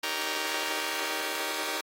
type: chord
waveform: 5% pulse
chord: Eb dominant seventh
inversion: none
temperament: just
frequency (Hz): 311.1 / 388.9 / 466.7 / 560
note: Eb4 / G4 / Bb4 / Db5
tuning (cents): 0 / -14 / +2 / +18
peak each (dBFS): -25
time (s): 0.03-1.81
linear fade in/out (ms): 5
effects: AAC 48 kbps